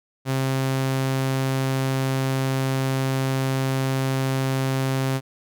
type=tone; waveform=sawtooth; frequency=133.2 Hz; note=C3; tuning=31 cents sharp; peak=-17 dBFS; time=0.25-5.21 s; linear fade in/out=50 ms; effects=none